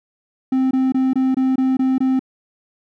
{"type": "tone bursts", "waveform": "triangle", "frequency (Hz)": 261.6, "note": "C4", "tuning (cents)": 0, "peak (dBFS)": -12, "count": 8, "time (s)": [0.52, 2.194], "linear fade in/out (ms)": 5, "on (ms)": 190, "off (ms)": 22, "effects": []}